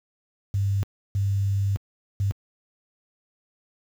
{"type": "tone bursts at uneven times", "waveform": "sine", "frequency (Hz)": 99, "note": "G2", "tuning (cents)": 18, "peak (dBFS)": -20, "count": 3, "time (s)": [[0.54, 0.83], [1.15, 1.76], [2.2, 2.31]], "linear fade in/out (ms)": 0, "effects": ["high-pass 60 Hz 12 dB/octave", "8-bit"]}